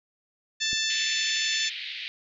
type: harmonic tone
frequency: 883 Hz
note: A5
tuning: 6 cents sharp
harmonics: 2 / 3 / 4 / 5 / 6 / 7 / 8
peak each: -32 / -33 / -29 / -33 / -34 / -35 / -36 dBFS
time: 0.6-1.7 s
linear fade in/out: 20 ms
type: click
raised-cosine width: 3 ms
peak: -28 dBFS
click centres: 0.731 s
type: band-pass noise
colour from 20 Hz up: white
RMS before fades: -36 dBFS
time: 0.9-2.08 s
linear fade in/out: 0 ms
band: 1900 to 4100 Hz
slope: 48 dB/octave
effects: none